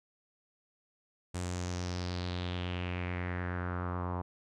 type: tone with low-pass filter sweep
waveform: sawtooth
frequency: 89.3 Hz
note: F2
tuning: 39 cents sharp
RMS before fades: -36 dBFS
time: 1.34-4.22 s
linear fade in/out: 10 ms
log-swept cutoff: 8400 to 970 Hz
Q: 3.6
effects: none